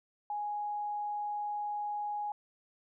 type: tone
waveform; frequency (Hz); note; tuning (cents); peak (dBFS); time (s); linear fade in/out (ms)
sine; 830.6; G#5; 0; -33; 0.3-2.32; 2
effects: none